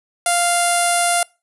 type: tone with low-pass filter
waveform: sawtooth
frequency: 697 Hz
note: F5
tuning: 4 cents flat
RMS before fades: -17 dBFS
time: 0.26-1.23 s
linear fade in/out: 2 ms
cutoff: 9900 Hz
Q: 8.5
effects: noise-tail reverb RT60 0.3 s tail -26 dB re dry